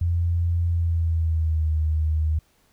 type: tone with pitch glide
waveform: sine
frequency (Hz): 85.5 to 77.95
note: F2 to D#2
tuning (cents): -36 to +4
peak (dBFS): -19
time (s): 0.01-2.39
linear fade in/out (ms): 5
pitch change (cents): -160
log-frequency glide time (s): 0.68-1.71
effects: pink hiss -63 dBFS RMS until 2.72 s